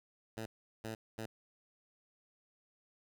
10% pulse tone bursts at uneven times, 111.4 Hz, A2, 22 cents sharp, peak -32 dBFS, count 3, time 0.37-0.46 / 0.84-0.95 / 1.18-1.26 s, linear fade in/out 5 ms, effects none

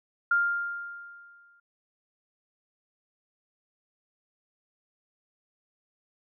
sine tone with exponential decay, 1400 Hz, F6, 4 cents sharp, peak -19 dBFS, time 0.31-1.6 s, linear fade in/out 5 ms, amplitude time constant 280 ms, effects none

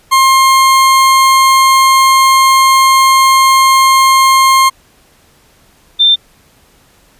40% pulse / sine tone pair in turn, 1064 / 3579 Hz, C6 / A7, +29 / +29 cents, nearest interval octave + major sixth, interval 2100 cents, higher second, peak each -4 dBFS, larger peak neither, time 0.11-4.7 / 5.99-6.16 s, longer first, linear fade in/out 20 ms, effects pink hiss -48 dBFS RMS until 7.19 s + resampled to 32000 Hz

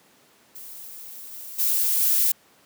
violet noise with level steps, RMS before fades -40 / -38 / -22 / -20 dBFS, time 0.55-2.32 s, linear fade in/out 5 ms, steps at 1.31 / 1.58 / 2 s, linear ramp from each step 20 ms, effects pink hiss -57 dBFS RMS until 2.65 s + high-pass 200 Hz 12 dB/octave

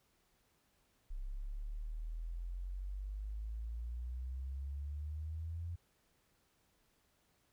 sine exponential sweep, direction up, 32.7 to 86.7 Hz, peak -39 dBFS, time 1.1-5.76 s, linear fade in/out 10 ms, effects pink hiss -75 dBFS RMS until 7.52 s

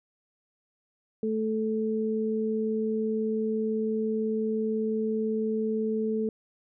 sine tone pair together, 219 / 437.1 Hz, A3 / A4, -8 / -11 cents, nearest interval octave, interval 1197 cents, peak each -28 dBFS, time 1.23-6.29 s, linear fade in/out 2 ms, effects none

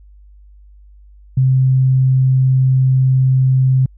sine tone, 130.81 Hz, C3, in tune, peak -9 dBFS, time 1.37-3.86 s, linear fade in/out 5 ms, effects added 50 Hz sine -40 dBFS peak until 3.97 s

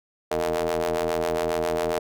sawtooth ring-modulated tone, 82.41 Hz, E2, in tune, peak -16 dBFS, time 0.31-1.99 s, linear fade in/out 5 ms, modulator 532 Hz, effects none

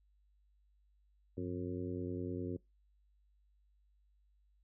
harmonic tone with a mistuned harmonic, 89.9 Hz, F#2, 49 cents flat, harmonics 1 / 2 / 3 / 4 / 5 / 6, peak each -43 / -45 / -42 / -43 / -46 / -53 dBFS, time 1.37-2.57 s, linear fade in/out 5 ms, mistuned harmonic 1, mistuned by +130 cents, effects noise-tail reverb RT60 0.2 s tail -24 dB re dry + added 50 Hz sine -68 dBFS peak until 4.63 s

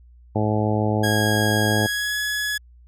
harmonic tone, 106.7 Hz, G#2, 47 cents sharp, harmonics 1 / 2 / 3 / 4 / 5 / 6 / 7 / 8, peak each -22 / -25 / -27 / -28 / -29 / -30 / -30 / -31 dBFS, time 0.35-1.87 s, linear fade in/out 10 ms
sawtooth tone with pitch glide, 1644 to 1690.2 Hz, G#6 to G#6, -18 to +30 cents, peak -19 dBFS, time 1.03-2.58 s, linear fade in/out 10 ms, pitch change +48 cents, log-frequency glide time 1.69-2.17 s
effects added 60 Hz sine -46 dBFS peak until 2.87 s + resampled to 32000 Hz

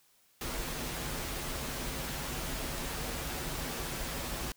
pink noise with comb filter, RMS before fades -37 dBFS, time 0.41-4.52 s, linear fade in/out 2 ms, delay 10 ms, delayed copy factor -0.5, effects white hiss -67 dBFS RMS until 4.56 s

